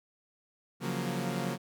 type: chord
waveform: sawtooth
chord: Gb major seventh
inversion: second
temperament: equal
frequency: 138.59 / 174.61 / 185 / 233.1 Hz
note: Db3 / F3 / Gb3 / Bb3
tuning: 0 / 0 / 0 / 0 cents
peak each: -33 dBFS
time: 0.8-1.58 s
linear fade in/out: 50 ms
effects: none